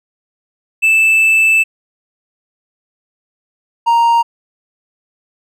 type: tone pair in turn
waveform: triangle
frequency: 2637 / 932.3 Hz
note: E7 / A#5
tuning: 0 / 0 cents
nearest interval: octave + tritone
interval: 1800 cents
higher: first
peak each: -6 dBFS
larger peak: neither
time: 0.82-1.64 / 3.86-4.23 s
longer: first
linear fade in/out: 20 ms
effects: none

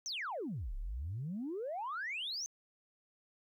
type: exponential two-way sweep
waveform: sine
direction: down then up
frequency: 6380 to 31.41 to 6380 Hz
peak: -36 dBFS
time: 0.06-2.46 s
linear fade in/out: 0 ms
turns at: 0.75 s
effects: tanh soft clip ceiling -33 dBFS + 13-bit

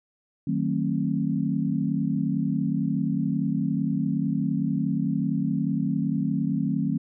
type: chord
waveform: sine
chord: D# diminished seventh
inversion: none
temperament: just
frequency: 155.56 / 186.68 / 224 / 268.8 Hz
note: D#3 / F#3 / A3 / C4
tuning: 0 / +16 / +31 / +47 cents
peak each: -28 dBFS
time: 0.47-6.98 s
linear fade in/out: 5 ms
effects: none

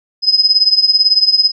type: tone with tremolo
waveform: sine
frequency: 5050 Hz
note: D#8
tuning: 25 cents sharp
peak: -4 dBFS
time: 0.22-1.52 s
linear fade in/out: 50 ms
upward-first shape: triangle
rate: 18 Hz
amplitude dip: 90%
effects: none

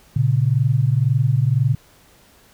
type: tone pair together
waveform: sine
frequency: 116.64 / 138.59 Hz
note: A#2 / C#3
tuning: +1 / 0 cents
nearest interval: minor third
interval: 299 cents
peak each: -17 dBFS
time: 0.16-1.75 s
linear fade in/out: 5 ms
effects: pink hiss -52 dBFS RMS until 2.53 s

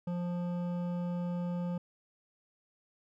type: tone with hard clipping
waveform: triangle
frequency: 175.6 Hz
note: F3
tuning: 10 cents sharp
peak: -34 dBFS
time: 0.07-1.78 s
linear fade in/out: 5 ms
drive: 15 dB
effects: none

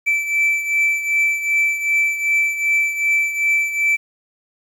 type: beating tone pair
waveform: triangle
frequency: 2323 / 2325.6 Hz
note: D7 / D7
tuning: -20 / -18 cents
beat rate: 2.6 Hz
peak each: -15 / -21 dBFS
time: 0.06-3.97 s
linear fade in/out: 20 ms
effects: 8-bit

